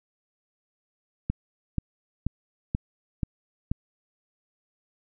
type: click train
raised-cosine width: 5 ms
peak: -13 dBFS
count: 6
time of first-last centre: 1.3-3.715 s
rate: 2.07 Hz
effects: none